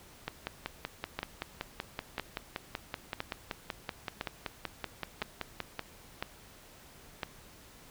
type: two click trains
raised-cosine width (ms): 0.3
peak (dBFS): -17 / -18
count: 7 / 30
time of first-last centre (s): 1.19-7.232 / 0.28-5.793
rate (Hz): 0.993 / 5.26
effects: pink hiss -55 dBFS RMS until 7.9 s